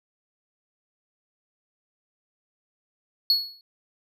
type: tone with exponential decay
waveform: triangle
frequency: 4363 Hz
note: C#8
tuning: 28 cents flat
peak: -13 dBFS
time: 3.3-3.61 s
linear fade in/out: 1 ms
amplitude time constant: 66 ms
effects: none